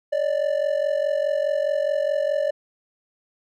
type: ring-modulated tone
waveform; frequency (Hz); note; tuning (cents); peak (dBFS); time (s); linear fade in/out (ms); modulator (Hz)
triangle; 587.3; D5; 0; -15; 0.12-2.51; 10; 22.4
effects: none